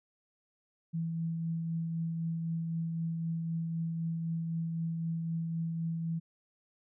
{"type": "tone with tremolo", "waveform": "sine", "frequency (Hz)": 164.81, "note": "E3", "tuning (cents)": 0, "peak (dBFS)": -30, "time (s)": [0.93, 6.2], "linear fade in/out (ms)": 20, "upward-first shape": "triangle", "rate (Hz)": 3.9, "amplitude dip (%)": 30, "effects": []}